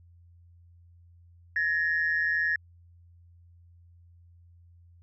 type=tone pair together; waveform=sine; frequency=1695 / 1856.7 Hz; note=G#6 / A#6; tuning=+35 / -7 cents; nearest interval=major second; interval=158 cents; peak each=-26 dBFS; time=1.56-2.56 s; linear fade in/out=2 ms; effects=tanh soft clip ceiling -17 dBFS + added 86 Hz sine -53 dBFS peak until 5.02 s